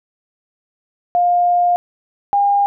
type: tone pair in turn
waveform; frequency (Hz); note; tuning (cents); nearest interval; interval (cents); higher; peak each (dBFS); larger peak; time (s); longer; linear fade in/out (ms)
sine; 706 / 806.7; F5 / G5; +19 / +49; major second; 230; second; -11; neither; 1.15-1.76 / 2.33-2.66; first; 0
effects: none